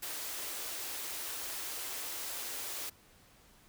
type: high-pass noise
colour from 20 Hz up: white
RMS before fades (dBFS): -40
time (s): 0.02-2.9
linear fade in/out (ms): 10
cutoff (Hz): 270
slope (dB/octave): 96
effects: pink hiss -62 dBFS RMS until 3.68 s